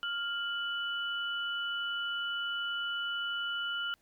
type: tone pair together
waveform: sine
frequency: 1400.7 / 2968 Hz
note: F6 / F#7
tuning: +5 / +5 cents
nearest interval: octave + minor second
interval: 1300 cents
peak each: -34 / -36 dBFS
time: 0.03-3.94 s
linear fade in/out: 0 ms
effects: pink hiss -71 dBFS RMS until 4.01 s